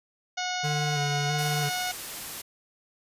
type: harmonic tone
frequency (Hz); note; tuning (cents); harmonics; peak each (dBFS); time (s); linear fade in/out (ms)
729; F#5; -26; 1 / 2 / 3 / 4 / 5 / 6 / 7 / 8 / 9; -32 / -35 / -37 / -38 / -39 / -40 / -40 / -41 / -42; 0.37-1.92; 10
type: tone with vibrato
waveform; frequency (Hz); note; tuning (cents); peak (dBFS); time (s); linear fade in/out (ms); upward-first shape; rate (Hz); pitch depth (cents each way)
square; 146.83; D3; 0; -28; 0.63-1.7; 20; square; 1.5; 30
type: noise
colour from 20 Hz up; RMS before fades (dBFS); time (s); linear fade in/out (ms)
white; -37; 1.38-2.42; 10
effects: resampled to 32000 Hz